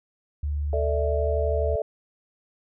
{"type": "tone with pitch glide", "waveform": "sine", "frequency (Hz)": [73.2, 74.52], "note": ["D2", "D2"], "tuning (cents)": [-5, 26], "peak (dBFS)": -24, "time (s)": [0.43, 1.76], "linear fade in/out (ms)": 5, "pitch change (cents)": 31, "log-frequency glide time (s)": [0.76, 1.55]}
{"type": "chord", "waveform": "sine", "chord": "A suspended fourth", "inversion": "none", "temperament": "equal", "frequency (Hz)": [440, 587.3, 659.3], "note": ["A4", "D5", "E5"], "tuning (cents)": [0, 0, 0], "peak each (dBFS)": -28, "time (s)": [0.73, 1.82], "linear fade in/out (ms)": 2}
{"effects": []}